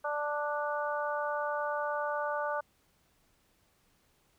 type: harmonic tone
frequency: 294.5 Hz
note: D4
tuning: 5 cents sharp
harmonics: 2 / 3 / 4 / 5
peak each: -34 / -36 / -37 / -38 dBFS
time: 0.04-2.61 s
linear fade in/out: 10 ms
effects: pink hiss -70 dBFS RMS until 4.38 s